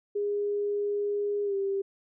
sine tone with pitch glide, 409.7 to 393.2 Hz, G#4 to G4, -24 to +5 cents, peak -26 dBFS, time 0.15-1.82 s, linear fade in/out 10 ms, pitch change -71 cents, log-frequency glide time 1.44-1.55 s, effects none

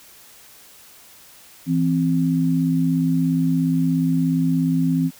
sine tone pair together, 165.1 / 262.1 Hz, E3 / C4, +3 / +3 cents, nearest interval minor sixth, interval 800 cents, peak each -19 / -19 dBFS, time 1.66-5.11 s, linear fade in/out 50 ms, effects white hiss -47 dBFS RMS until 5.19 s

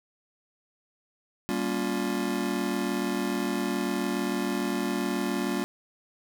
square chord, G half-diminished seventh, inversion none, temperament just, 196 / 235.2 / 282.2 / 352.8 Hz, G3 / Bb3 / Db4 / F4, 0 / +16 / +31 / +18 cents, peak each -33 dBFS, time 1.49-5.64 s, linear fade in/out 0 ms, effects none

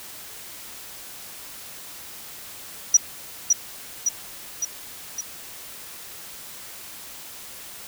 sine tone with echo, 5830 Hz, F#8, 26 cents flat, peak -9 dBFS, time 2.94-2.97 s, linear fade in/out 5 ms, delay 560 ms, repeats 4, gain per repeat -4 dB, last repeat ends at 5.21 s, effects white hiss -40 dBFS RMS until 7.87 s

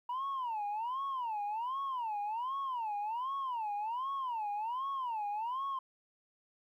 sine tone with vibrato, 950 Hz, A#5, 33 cents sharp, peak -32 dBFS, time 0.09-5.79 s, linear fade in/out 5 ms, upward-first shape sine, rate 1.3 Hz, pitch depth 260 cents each way, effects tanh soft clip ceiling -32 dBFS + 12-bit

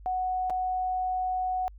sine tone with dropouts, 740 Hz, F#5, in tune, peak -26 dBFS, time 0.06-1.68 s, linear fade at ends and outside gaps 0 ms, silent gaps 0.498-0.504 s, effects added 50 Hz sine -45 dBFS peak until 1.78 s

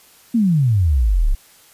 sine exponential sweep, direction down, 244.1 to 30.61 Hz, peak -12 dBFS, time 0.34-1.35 s, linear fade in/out 10 ms, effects white hiss -49 dBFS RMS until 1.73 s + resampled to 32000 Hz

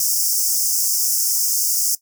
pink high-pass noise, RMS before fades -19 dBFS, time 0-1.95 s, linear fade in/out 2 ms, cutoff 5100 Hz, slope 96 dB/octave, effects noise-tail reverb RT60 0.1 s tail -17 dB re dry

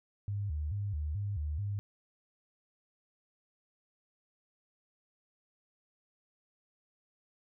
sine tone with vibrato, 87.4 Hz, F2, 2 cents sharp, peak -32 dBFS, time 0.28-1.79 s, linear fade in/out 0 ms, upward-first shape square, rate 2.3 Hz, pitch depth 260 cents each way, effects none

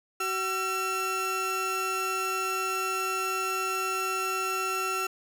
30% pulse tone pair together, 377.4 / 1348 Hz, F#4 / E6, +34 / +38 cents, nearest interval octave + minor seventh, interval 2204 cents, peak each -31 / -26 dBFS, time 0.2-5.07 s, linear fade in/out 5 ms, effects none

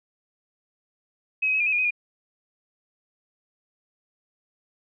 sine tone with pitch steps, 2550 / 2528 / 2562 / 2413 / 2558 / 2428 / 2515 / 2430 Hz, D#7 / D#7 / E7 / D7 / D#7 / D#7 / D#7 / D#7, +42 / +27 / -50 / +46 / +47 / -43 / +18 / -42 cents, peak -20 dBFS, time 1.42-1.908 s, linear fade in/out 10 ms, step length 61 ms, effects none

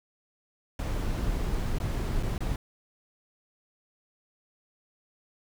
brown noise with dropouts, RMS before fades -29 dBFS, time 0.79-2.56 s, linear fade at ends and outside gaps 2 ms, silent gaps 1.785-1.8 / 2.228-2.232 / 2.38-2.405 s, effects none

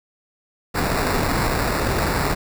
pink noise with sample-and-hold, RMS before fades -21 dBFS, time 0.74-2.35 s, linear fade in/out 20 ms, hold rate 3150 Hz, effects none

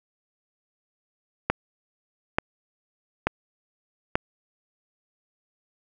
click train, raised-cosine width 0.5 ms, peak -5 dBFS, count 4, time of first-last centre 1.5-4.155 s, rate 1.13 Hz, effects none

